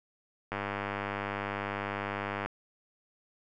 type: click train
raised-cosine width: 0.5 ms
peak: -18 dBFS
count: 195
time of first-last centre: 0.52-2.46 s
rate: 100 Hz
effects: none